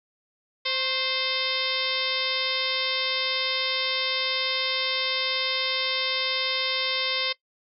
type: harmonic tone with a mistuned harmonic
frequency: 521 Hz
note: C5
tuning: 7 cents flat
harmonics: 1 / 2 / 3 / 4 / 5 / 6 / 7 / 8 / 9 / 10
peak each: -35 / -36 / -41 / -31 / -35 / -32 / -29 / -35 / -34 / -35 dBFS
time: 0.65-7.33 s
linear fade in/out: 10 ms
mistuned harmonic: 2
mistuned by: +50 cents
effects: noise-tail reverb RT60 0.1 s tail -19 dB re dry